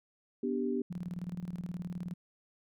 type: chord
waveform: sine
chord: G major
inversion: first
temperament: equal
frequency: 246.9 / 293.7 / 392 Hz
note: B3 / D4 / G4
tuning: 0 / 0 / 0 cents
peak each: -33 / -37 / -34 dBFS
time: 0.43-0.82 s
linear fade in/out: 5 ms
type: tone with tremolo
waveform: sine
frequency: 176.6 Hz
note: F3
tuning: 20 cents sharp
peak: -34 dBFS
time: 0.9-2.14 s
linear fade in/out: 10 ms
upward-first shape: square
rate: 19 Hz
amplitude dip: 75%
effects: none

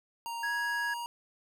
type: tone with pitch glide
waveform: square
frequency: 932.3 to 947 Hz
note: A#5 to A#5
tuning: 0 to +27 cents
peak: -36 dBFS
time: 0.26-1.06 s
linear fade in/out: 0 ms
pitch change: +27 cents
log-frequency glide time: 0.43-0.51 s
type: tone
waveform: triangle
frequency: 1661.2 Hz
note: G#6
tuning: in tune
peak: -29 dBFS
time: 0.43-0.94 s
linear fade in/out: 5 ms
effects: none

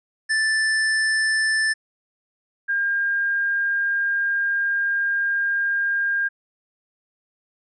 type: tone pair in turn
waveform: square / sine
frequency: 1760 / 1608.5 Hz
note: A6 / G6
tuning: 0 / +44 cents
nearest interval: major second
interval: 156 cents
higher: first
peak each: -19 / -19 dBFS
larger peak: neither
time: 0.29-1.74 / 2.68-6.29 s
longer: second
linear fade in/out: 20 ms
effects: resampled to 24000 Hz

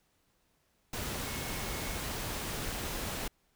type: tone in noise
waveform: sine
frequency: 2185 Hz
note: C#7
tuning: 26 cents flat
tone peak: -48 dBFS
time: 1.26-2 s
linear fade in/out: 5 ms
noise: pink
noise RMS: -37 dBFS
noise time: 0.93-3.28 s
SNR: -14 dB
effects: pink hiss -73 dBFS RMS until 3.55 s

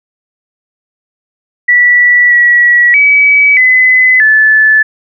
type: tone with pitch steps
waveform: sine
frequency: 1950 / 1930 / 2282 / 2021 / 1739 Hz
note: B6 / B6 / C#7 / B6 / A6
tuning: -23 / -40 / +50 / +39 / -21 cents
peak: -3 dBFS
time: 1.68-4.83 s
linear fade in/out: 10 ms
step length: 630 ms
effects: none

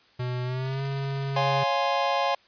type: tone with pitch glide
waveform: square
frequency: 124.6 to 137.46 Hz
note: B2 to C#3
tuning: +16 to -14 cents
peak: -28 dBFS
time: 0.19-1.64 s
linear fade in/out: 10 ms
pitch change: +170 cents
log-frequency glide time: 0.44-0.83 s
type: noise with tremolo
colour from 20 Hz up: white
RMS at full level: -42 dBFS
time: 0.59-1.42 s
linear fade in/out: 50 ms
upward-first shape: triangle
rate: 16 Hz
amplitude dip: 75%
type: chord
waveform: square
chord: Db major seventh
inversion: none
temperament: equal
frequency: 554.4 / 698.5 / 830.6 / 1046.5 Hz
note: Db5 / F5 / Ab5 / C6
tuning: 0 / 0 / 0 / 0 cents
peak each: -29 dBFS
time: 1.36-2.35 s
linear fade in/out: 5 ms
effects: white hiss -59 dBFS RMS until 2.47 s + resampled to 11025 Hz

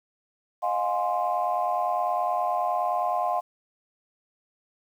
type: chord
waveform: sine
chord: F minor seventh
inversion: third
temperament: equal with one note detuned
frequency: 622.3 / 711.9 / 830.6 / 1046.5 Hz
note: Eb5 / F5 / Ab5 / C6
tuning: 0 / +33 / 0 / 0 cents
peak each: -31 / -25 / -31 / -29 dBFS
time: 0.62-3.41 s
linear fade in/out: 20 ms
effects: tanh soft clip ceiling -14 dBFS + 9-bit

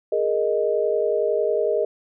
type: chord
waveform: sine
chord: Ab suspended second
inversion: none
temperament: equal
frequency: 415.3 / 466.2 / 622.3 Hz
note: Ab4 / Bb4 / Eb5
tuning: 0 / 0 / 0 cents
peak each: -23 dBFS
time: 0.12-1.85 s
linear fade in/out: 5 ms
effects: none

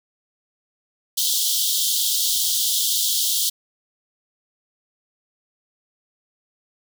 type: high-pass noise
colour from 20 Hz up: pink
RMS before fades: -21 dBFS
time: 1.17-3.5 s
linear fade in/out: 10 ms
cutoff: 3100 Hz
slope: 96 dB/octave
effects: none

